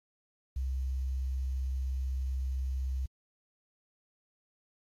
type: tone with quantisation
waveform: sine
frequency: 65.41 Hz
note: C2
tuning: in tune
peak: -30 dBFS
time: 0.56-3.06 s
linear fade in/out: 5 ms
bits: 10
effects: AAC 48 kbps